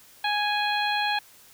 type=harmonic tone; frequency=830.6 Hz; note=G#5; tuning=in tune; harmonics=1 / 2 / 3 / 4 / 5; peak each=-26 / -29 / -31 / -32 / -33 dBFS; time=0.24-1.19 s; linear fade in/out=5 ms; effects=white hiss -53 dBFS RMS until 1.53 s